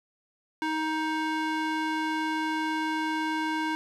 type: tone with band-pass filter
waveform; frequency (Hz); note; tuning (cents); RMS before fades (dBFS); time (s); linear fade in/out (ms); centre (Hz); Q
square; 314.1; D#4; +16; -29; 0.62-3.75; 0; 1300; 0.76
effects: none